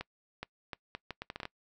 accelerating click train, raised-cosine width 0.3 ms, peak -22 dBFS, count 11, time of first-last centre 0.01-1.454 s, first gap 420 ms, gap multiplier 0.72, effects noise-tail reverb RT60 0.1 s tail -23 dB re dry

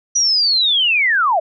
sine linear sweep, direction down, 5900 to 595 Hz, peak -12 dBFS, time 0.15-1.4 s, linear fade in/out 10 ms, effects none

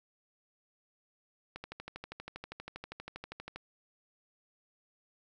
click train, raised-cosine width 0.3 ms, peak -26 dBFS, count 26, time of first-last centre 1.56-3.56 s, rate 12.5 Hz, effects none

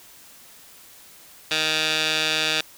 15% pulse tone with band-pass filter, 156.2 Hz, D#3, 7 cents sharp, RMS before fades -23 dBFS, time 1.51-2.61 s, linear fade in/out 2 ms, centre 3500 Hz, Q 1.8, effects white hiss -48 dBFS RMS until 2.77 s

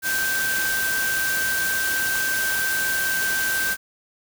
sine tone in noise, 1560 Hz, G6, 9 cents flat, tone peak -22 dBFS, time 0.02-3.77 s, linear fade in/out 50 ms, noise white, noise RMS -27 dBFS, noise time 0.02-3.77 s, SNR +2 dB, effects none

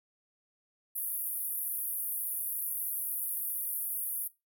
white band-pass noise, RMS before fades -35 dBFS, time 0.95-4.28 s, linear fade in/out 10 ms, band 10000 to 16000 Hz, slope 96 dB/octave, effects noise-tail reverb RT60 0.2 s tail -17 dB re dry

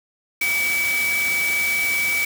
sine tone in noise, 2288 Hz, D7, 46 cents flat, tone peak -19 dBFS, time 0.41-2.25 s, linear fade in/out 5 ms, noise white, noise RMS -28 dBFS, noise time 0.41-2.25 s, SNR +6 dB, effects none

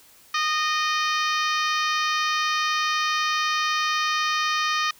harmonic tone with a mistuned harmonic, 616 Hz, D#5, 17 cents flat, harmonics 2 / 3 / 4 / 5 / 6 / 7 / 8 / 9 / 10, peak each -24 / -28 / -30 / -32 / -34 / -35 / -36 / -37 / -38 dBFS, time 0.34-4.91 s, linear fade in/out 5 ms, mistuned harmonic 10, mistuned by -42 cents, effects white hiss -53 dBFS RMS until 4.99 s

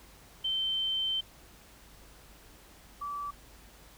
sine tone pair in turn, 3100 / 1155.8 Hz, G7 / D6, -20 / -28 cents, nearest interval octave + perfect fourth, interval 1708 cents, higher first, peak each -28 / -34 dBFS, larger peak first, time 0.44-1.21 / 3.01-3.31 s, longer first, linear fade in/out 10 ms, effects added 50 Hz sine -58 dBFS peak until 3.97 s + pink hiss -56 dBFS RMS until 3.97 s

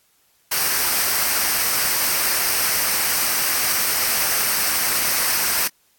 white noise with comb filter, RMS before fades -20 dBFS, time 0.51-5.68 s, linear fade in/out 10 ms, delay 0.28 ms, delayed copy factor -0.5, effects white hiss -61 dBFS RMS until 5.98 s + AAC 64 kbps

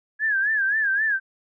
sine tone with vibrato, 1664 Hz, G#6, 3 cents sharp, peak -19 dBFS, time 0.19-1.2 s, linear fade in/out 50 ms, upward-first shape sine, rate 3.8 Hz, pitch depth 120 cents each way, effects none

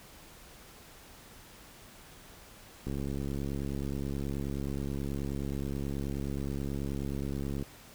click train, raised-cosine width 3 ms, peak -23 dBFS, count 331, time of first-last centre 2.87-7.625 s, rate 69.4 Hz, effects pink hiss -53 dBFS RMS until 7.94 s

